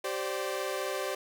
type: chord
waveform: sawtooth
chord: G suspended fourth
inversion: none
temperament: equal with one note detuned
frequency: 386.6 / 523.3 / 587.3 Hz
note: G4 / C5 / D5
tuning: -24 / 0 / 0 cents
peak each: -32 dBFS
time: 0.04-1.15 s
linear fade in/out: 5 ms
effects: none